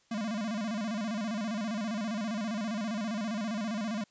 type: tone with vibrato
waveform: square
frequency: 216.2 Hz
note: A3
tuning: 30 cents flat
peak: -32 dBFS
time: 0.11-4.04 s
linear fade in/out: 5 ms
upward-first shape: square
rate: 15 Hz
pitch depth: 110 cents each way
effects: white hiss -67 dBFS RMS until 4.1 s + resampled to 16000 Hz